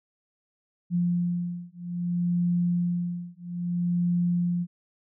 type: beating tone pair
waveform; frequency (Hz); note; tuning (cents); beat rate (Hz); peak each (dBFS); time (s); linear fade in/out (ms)
sine; 174.61 / 175.22; F3 / F3; 0 / +6; 0.61; -27; 0.9-4.67; 50
effects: none